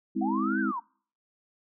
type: chord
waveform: sine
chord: Ab augmented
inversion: none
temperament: just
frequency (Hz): 207.7 / 259.6 / 324.5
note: Ab3 / C4 / E4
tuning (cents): 0 / -13 / -27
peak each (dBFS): -30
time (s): 0.15-0.72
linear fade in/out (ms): 20
type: linear two-way sweep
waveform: sine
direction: up then down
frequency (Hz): 705 to 1588 to 893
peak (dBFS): -30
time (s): 0.21-0.8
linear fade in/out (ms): 10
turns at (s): 0.6
effects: noise-tail reverb RT60 0.5 s tail -26 dB re dry